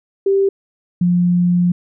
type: tone pair in turn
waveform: sine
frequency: 392 / 176.59 Hz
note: G4 / F3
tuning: 0 / +19 cents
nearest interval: octave + major second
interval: 1381 cents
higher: first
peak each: -11 / -11 dBFS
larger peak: neither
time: 0.26-0.49 / 1.01-1.72 s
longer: second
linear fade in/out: 5 ms
effects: none